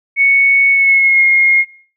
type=tone with pitch glide; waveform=sine; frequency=2217 to 2144 Hz; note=C#7 to C7; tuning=0 to +42 cents; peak=-7 dBFS; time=0.16-1.65 s; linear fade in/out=50 ms; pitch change=-58 cents; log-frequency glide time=0.71-1.24 s; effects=noise-tail reverb RT60 0.5 s tail -18 dB re dry